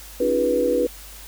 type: tone cluster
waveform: sine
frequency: 275.5 / 308.2 / 349.7 / 408.1 / 488.5 Hz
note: C#4 / D#4 / F4 / G#4 / B4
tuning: -11 / -16 / +2 / -30 / -19 cents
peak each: -27 / -27 / -27 / -27 / -19 dBFS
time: 0.2-0.87 s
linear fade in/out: 5 ms
effects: added 50 Hz sine -42 dBFS peak until 1.27 s + white hiss -42 dBFS RMS until 1.27 s